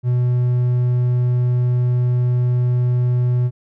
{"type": "tone", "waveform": "triangle", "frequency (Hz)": 123.47, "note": "B2", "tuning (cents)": 0, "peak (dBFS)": -12, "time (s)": [0.03, 3.51], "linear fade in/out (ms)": 50, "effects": []}